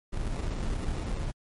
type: noise with sample-and-hold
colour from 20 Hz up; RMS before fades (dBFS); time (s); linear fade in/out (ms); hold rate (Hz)
brown; -31; 0.12-1.32; 20; 1575
effects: MP3 48 kbps